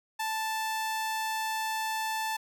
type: tone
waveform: sawtooth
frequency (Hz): 880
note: A5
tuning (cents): 0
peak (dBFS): -26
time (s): 0.19-2.37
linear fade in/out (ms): 10
effects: none